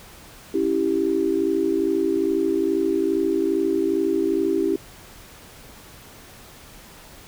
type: chord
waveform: sine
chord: C# diminished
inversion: none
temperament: equal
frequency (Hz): 277.2 / 329.6 / 392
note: C#4 / E4 / G4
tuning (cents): 0 / 0 / 0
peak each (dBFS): -26 / -22 / -22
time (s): 0.54-4.76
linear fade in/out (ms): 5
effects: pink hiss -45 dBFS RMS until 7.27 s